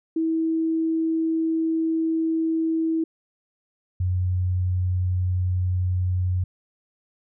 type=tone pair in turn; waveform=sine; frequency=323.8 / 91.13 Hz; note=E4 / F#2; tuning=-31 / -26 cents; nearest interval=octave + minor seventh; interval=2195 cents; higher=first; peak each=-20 dBFS; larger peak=neither; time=0.16-3.04 / 4-6.44 s; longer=first; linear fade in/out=5 ms; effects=none